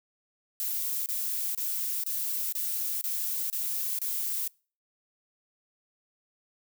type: noise bursts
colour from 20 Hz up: violet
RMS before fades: -31 dBFS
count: 8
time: 0.6-4.476 s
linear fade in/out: 0 ms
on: 460 ms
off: 28 ms
effects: noise-tail reverb RT60 0.4 s tail -26 dB re dry